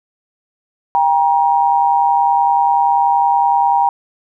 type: tone pair together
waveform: sine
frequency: 795.5 / 946 Hz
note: G5 / A#5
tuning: +25 / +25 cents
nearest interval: minor third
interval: 300 cents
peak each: -13 dBFS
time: 0.95-3.89 s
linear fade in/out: 0 ms
effects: none